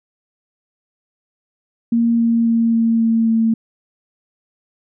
sine tone with pitch steps, 232.6 / 231.1 / 229.7 / 228.2 / 226.8 / 225.3 Hz, A#3 / A#3 / A#3 / A#3 / A#3 / A3, -4 / -15 / -25 / -37 / -47 / +41 cents, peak -12 dBFS, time 1.92-3.54 s, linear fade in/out 5 ms, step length 270 ms, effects none

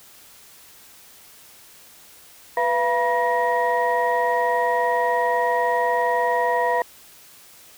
sine tone cluster, 494.4 / 682 / 966 / 1882 Hz, B4 / F5 / B5 / A#6, +2 / -41 / -39 / +16 cents, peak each -23 / -23 / -21 / -26 dBFS, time 2.57-6.82 s, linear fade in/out 2 ms, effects tanh soft clip ceiling -10 dBFS + white hiss -48 dBFS RMS until 7.77 s

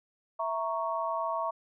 sine chord, A# diminished, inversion second, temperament equal, 659.3 / 932.3 / 1108.7 Hz, E5 / A#5 / C#6, 0 / 0 / 0 cents, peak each -33 / -34 / -33 dBFS, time 0.39-1.51 s, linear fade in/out 10 ms, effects none

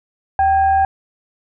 sine tone with frequency modulation, 778 Hz, G5, 13 cents flat, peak -11 dBFS, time 0.39-0.85 s, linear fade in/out 2 ms, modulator 856 Hz, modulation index 0.36, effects none

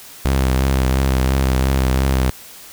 sawtooth tone with vibrato, 65.8 Hz, C2, 10 cents sharp, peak -10 dBFS, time 0.25-2.3 s, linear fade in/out 0 ms, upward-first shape sine, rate 2.9 Hz, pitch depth 37 cents each way, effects white hiss -39 dBFS RMS until 2.72 s

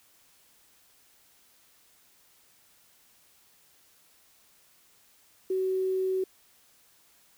sine tone with quantisation, 376.5 Hz, F#4, 30 cents sharp, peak -25 dBFS, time 5.5-6.24 s, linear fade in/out 5 ms, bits 9, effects white hiss -62 dBFS RMS until 7.37 s

